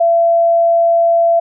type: tone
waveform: sine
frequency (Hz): 675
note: E5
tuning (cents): +41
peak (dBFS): -8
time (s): 0-1.4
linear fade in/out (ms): 10
effects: none